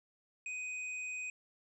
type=tone with hard clipping; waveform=sine; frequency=2500 Hz; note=D#7; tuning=8 cents sharp; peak=-40 dBFS; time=0.46-1.3 s; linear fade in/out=2 ms; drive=8 dB; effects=resampled to 22050 Hz